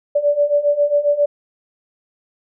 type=beating tone pair; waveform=sine; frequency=577 / 584.4 Hz; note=D5 / D5; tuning=-31 / -9 cents; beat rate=7.4 Hz; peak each=-18 / -15 dBFS; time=0.15-1.26 s; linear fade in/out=10 ms; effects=none